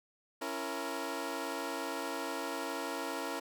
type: chord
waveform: 15% pulse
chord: A# diminished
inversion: first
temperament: equal with one note detuned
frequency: 277.2 / 334.8 / 466.2 Hz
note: C#4 / E4 / A#4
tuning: 0 / +27 / 0 cents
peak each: -34 dBFS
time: 0.41-3.4 s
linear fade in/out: 10 ms
effects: none